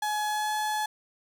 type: tone with pitch glide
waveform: 35% pulse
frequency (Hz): 845 to 853.3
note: G#5 to G#5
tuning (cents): +30 to +47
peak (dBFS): -25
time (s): 0.02-0.86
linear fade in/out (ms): 5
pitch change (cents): +17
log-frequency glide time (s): 0.26-0.54
effects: none